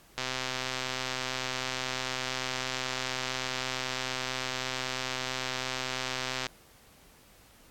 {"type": "click train", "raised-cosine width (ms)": 0.2, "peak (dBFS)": -14, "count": 812, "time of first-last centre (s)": [0.18, 6.467], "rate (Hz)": 129, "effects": ["pink hiss -58 dBFS RMS until 7.7 s", "AAC 64 kbps"]}